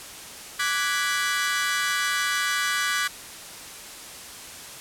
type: chord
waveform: sawtooth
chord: G# half-diminished seventh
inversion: second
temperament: equal with one note detuned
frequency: 1166.5 / 1480 / 1661.2 / 1975.5 Hz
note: D6 / F#6 / G#6 / B6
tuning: -12 / 0 / 0 / 0 cents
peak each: -25 dBFS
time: 0.59-3.08 s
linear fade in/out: 10 ms
effects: white hiss -40 dBFS RMS until 4.8 s + low-pass 11000 Hz 12 dB/octave